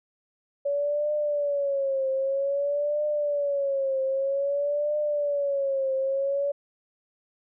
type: tone with vibrato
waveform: sine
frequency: 564 Hz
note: C#5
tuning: 30 cents sharp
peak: -23 dBFS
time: 0.65-6.52 s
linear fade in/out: 10 ms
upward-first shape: triangle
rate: 0.52 Hz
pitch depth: 110 cents each way
effects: none